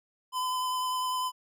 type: tone with vibrato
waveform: square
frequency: 1014 Hz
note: B5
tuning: 45 cents sharp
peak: -29 dBFS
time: 0.32-1.32 s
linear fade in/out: 50 ms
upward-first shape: triangle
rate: 10 Hz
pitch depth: 16 cents each way
effects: none